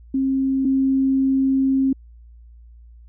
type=tone pair in turn; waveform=sine; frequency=267.5 / 267.5 Hz; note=C4 / C4; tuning=+38 / +38 cents; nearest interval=unison; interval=0 cents; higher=neither; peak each=-17 / -15 dBFS; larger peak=second; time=0.14-0.65 / 0.65-1.93 s; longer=second; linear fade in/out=5 ms; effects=added 58 Hz sine -42 dBFS peak until 3.08 s